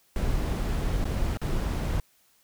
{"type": "noise with dropouts", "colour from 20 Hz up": "brown", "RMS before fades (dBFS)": -27, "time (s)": [0.16, 2], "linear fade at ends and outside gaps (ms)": 1, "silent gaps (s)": [[1.043, 1.053], [1.372, 1.415]], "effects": ["white hiss -64 dBFS RMS until 2.43 s"]}